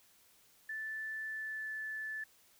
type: tone with pitch glide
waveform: sine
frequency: 1756 to 1743.9 Hz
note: A6 to A6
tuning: -4 to -16 cents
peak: -38 dBFS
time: 0.69-2.24 s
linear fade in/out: 5 ms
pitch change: -12 cents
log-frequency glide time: 1.26-1.71 s
effects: white hiss -66 dBFS RMS until 2.59 s